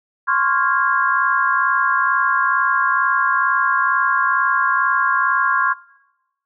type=chord; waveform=sine; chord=Db major seventh; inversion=third; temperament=equal with one note detuned; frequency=1046.5 / 1108.7 / 1396.9 / 1640.2 Hz; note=C6 / Db6 / F6 / Ab6; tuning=0 / 0 / 0 / -22 cents; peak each=-20 dBFS; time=0.27-5.74 s; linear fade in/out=20 ms; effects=noise-tail reverb RT60 0.9 s tail -20 dB re dry